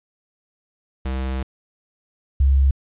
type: tone pair in turn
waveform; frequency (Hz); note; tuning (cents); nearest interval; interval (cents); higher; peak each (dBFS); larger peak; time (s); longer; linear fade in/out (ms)
square / sine; 65.41 / 67.96; C2 / C#2; 0 / -34; minor second; 66; second; -23 / -12; second; 1.05-1.43 / 2.4-2.71; first; 5
effects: resampled to 8000 Hz + 9-bit